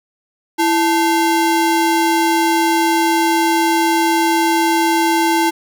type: ring-modulated tone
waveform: square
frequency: 604 Hz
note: D5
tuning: 48 cents sharp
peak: -10 dBFS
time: 0.58-5.51 s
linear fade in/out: 20 ms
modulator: 272 Hz
effects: none